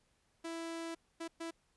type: tone bursts at uneven times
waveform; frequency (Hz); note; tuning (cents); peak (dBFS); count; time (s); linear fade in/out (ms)
sawtooth; 331; E4; +7; -36; 3; 0.44-0.95 / 1.2-1.28 / 1.4-1.51; 10
effects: pink hiss -75 dBFS RMS until 1.76 s + resampled to 24000 Hz